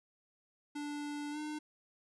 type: tone with pitch glide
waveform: square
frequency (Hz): 292.7 to 302.5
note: D4 to D#4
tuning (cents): -6 to -49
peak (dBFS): -39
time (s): 0.75-1.59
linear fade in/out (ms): 10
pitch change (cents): +57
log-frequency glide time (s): 1.31-1.38
effects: resampled to 24000 Hz